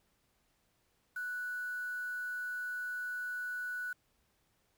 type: tone with quantisation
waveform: sine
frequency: 1480 Hz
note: F#6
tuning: in tune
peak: -36 dBFS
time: 1.16-3.93 s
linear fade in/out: 5 ms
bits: 9
effects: pink hiss -75 dBFS RMS until 4.77 s